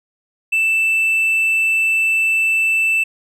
sine tone with hard clipping, 2650 Hz, E7, 9 cents sharp, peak -14 dBFS, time 0.52-3.04 s, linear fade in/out 10 ms, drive 2 dB, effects none

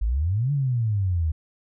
sine exponential two-way sweep, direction up then down, 49 to 146.83 to 76.3 Hz, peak -20 dBFS, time 0.01-1.32 s, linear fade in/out 10 ms, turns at 0.52 s, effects none

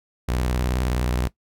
sawtooth tone with vibrato, 61.74 Hz, B1, in tune, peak -17 dBFS, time 0.28-1.28 s, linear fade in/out 10 ms, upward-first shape sine, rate 19 Hz, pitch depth 230 cents each way, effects noise-tail reverb RT60 0.1 s tail -18 dB re dry

